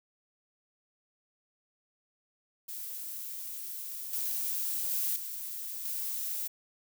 violet noise with level steps, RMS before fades -40 / -33 / -31 / -39 / -35 dBFS, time 2.68-6.48 s, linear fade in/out 10 ms, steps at 4.13 / 4.91 / 5.16 / 5.85 s, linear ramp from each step 2 ms, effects none

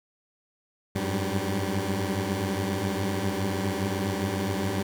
15% pulse tone cluster, 92.1 / 99.4 / 104.2 / 193.6 Hz, F#2 / G2 / G#2 / G3, -7 / +25 / +6 / -21 cents, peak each -26 / -24 / -29 / -25 dBFS, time 0.95-4.83 s, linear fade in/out 10 ms, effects none

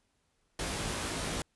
pink noise with comb filter, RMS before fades -35 dBFS, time 0.59-1.42 s, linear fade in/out 2 ms, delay 19 ms, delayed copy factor +1, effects pink hiss -75 dBFS RMS until 1.55 s + resampled to 24000 Hz

